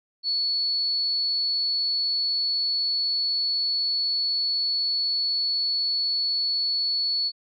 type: tone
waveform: sine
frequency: 4416 Hz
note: C#8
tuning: 7 cents flat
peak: -22 dBFS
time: 0.23-7.32 s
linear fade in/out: 50 ms
effects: none